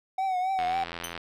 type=tone with vibrato; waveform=triangle; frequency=749 Hz; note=F#5; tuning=21 cents sharp; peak=-23 dBFS; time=0.18-0.84 s; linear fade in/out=5 ms; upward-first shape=triangle; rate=3.7 Hz; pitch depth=69 cents each way
type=click train; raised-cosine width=0.3 ms; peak=-19 dBFS; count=51; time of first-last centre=0.59-1.177 s; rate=85.2 Hz
type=tone with exponential decay; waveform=15% pulse; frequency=3051 Hz; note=G7; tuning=48 cents flat; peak=-23 dBFS; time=1.04-1.14 s; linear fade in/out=2 ms; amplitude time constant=21 ms
effects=none